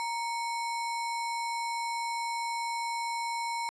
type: tone with sample-and-hold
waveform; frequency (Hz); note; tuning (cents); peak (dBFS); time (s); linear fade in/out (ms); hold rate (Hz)
sine; 932.3; A#5; 0; -30; 0-3.69; 0; 3150
effects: resampled to 22050 Hz